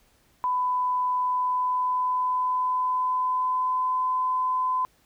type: tone with pitch glide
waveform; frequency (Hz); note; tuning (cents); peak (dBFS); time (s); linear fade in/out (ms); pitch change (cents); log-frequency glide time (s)
sine; 1000 to 1016.9; B5 to C6; +21 to -50; -22; 0.44-4.85; 0; +29; 1.17-4.03
effects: pink hiss -63 dBFS RMS until 5.05 s